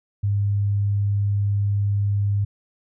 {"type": "tone", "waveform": "sine", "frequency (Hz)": 101.3, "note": "G#2", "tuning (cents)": -43, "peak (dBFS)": -18, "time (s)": [0.23, 2.45], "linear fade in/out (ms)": 10, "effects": []}